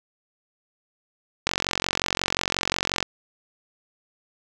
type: click train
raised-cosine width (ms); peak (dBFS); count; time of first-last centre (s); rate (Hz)
0.2; -4; 72; 1.47-3.027; 45.6
effects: none